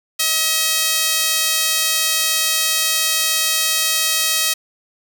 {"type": "tone with high-pass filter", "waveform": "sawtooth", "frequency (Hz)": 637, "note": "D#5", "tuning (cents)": 41, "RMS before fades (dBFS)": -18, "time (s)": [0.19, 4.54], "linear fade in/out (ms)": 10, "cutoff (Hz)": 3400, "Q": 0.68, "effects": []}